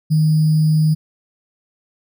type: tone with sample-and-hold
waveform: sine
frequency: 155.56 Hz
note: D#3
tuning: in tune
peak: -11 dBFS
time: 0.1-0.95 s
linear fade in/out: 20 ms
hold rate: 4900 Hz
effects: none